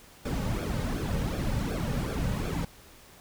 brown noise with flanger, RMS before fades -30 dBFS, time 0.25-2.65 s, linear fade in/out 5 ms, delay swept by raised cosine 1 to 3 ms, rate 2.7 Hz, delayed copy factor -0.7, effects pink hiss -53 dBFS RMS until 3.2 s

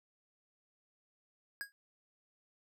square tone with exponential decay, 1643 Hz, G#6, 19 cents flat, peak -35 dBFS, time 1.61-1.72 s, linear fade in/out 0 ms, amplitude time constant 23 ms, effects none

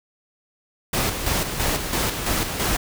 pink noise with tremolo, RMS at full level -22 dBFS, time 0.93-2.77 s, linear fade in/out 5 ms, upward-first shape square, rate 3 Hz, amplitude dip 50%, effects none

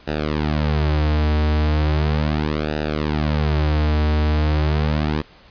sawtooth tone with flanger, 75.9 Hz, D#2, 42 cents flat, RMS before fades -19 dBFS, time 0.07-5.22 s, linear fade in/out 10 ms, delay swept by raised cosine 0.91 to 5.81 ms, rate 0.37 Hz, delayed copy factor -0.95, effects pink hiss -48 dBFS RMS until 5.5 s + resampled to 11025 Hz

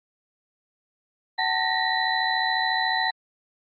sine tone cluster, 753 / 885 / 1846 / 1920 / 4000 Hz, F#5 / A5 / A#6 / B6 / B7, +30 / +10 / -17 / -49 / +21 cents, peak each -28 dBFS, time 1.38-3.11 s, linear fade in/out 10 ms, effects Opus 32 kbps

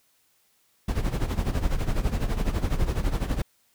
brown noise with tremolo, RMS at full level -22 dBFS, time 0.88-3.42 s, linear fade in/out 5 ms, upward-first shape sine, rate 12 Hz, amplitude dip 75%, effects white hiss -66 dBFS RMS until 3.74 s

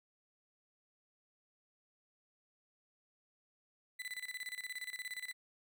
35% pulse tone with tremolo, 2000 Hz, B6, 21 cents sharp, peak -38 dBFS, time 3.99-5.33 s, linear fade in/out 10 ms, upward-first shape square, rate 17 Hz, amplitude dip 80%, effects none

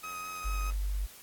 30% pulse tone with vibrato, 1262 Hz, D#6, 24 cents sharp, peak -35 dBFS, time 0.03-0.71 s, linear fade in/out 10 ms, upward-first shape sine, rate 4.7 Hz, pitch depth 11 cents each way
click train, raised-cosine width 0.5 ms, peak -37 dBFS, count 62, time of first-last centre 0.04-0.722 s, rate 89.5 Hz
sine tone, 48.91 Hz, G1, 3 cents flat, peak -29 dBFS, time 0.44-1.07 s, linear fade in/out 20 ms
effects white hiss -52 dBFS RMS until 1.22 s + AAC 64 kbps

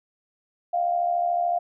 sine tone with amplitude modulation, 698.5 Hz, F5, in tune, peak -18 dBFS, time 0.73-1.59 s, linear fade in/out 10 ms, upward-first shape sine, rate 73.6 Hz, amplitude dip 60%, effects none

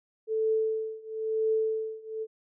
sine tone with tremolo, 440 Hz, A4, in tune, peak -22 dBFS, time 0.27-2.27 s, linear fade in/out 50 ms, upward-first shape triangle, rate 1 Hz, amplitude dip 95%, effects none

